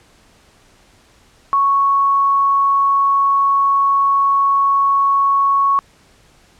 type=tone; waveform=sine; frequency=1108 Hz; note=C#6; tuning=1 cent flat; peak=-11 dBFS; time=1.53-5.79 s; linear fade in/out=0 ms; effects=pink hiss -51 dBFS RMS until 6.59 s + low-pass 9000 Hz 12 dB/octave